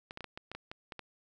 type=clicks; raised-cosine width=0.3 ms; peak=-26 dBFS; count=10; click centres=0.109 / 0.174 / 0.207 / 0.243 / 0.375 / 0.516 / 0.55 / 0.715 / 0.922 / 0.993 s; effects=none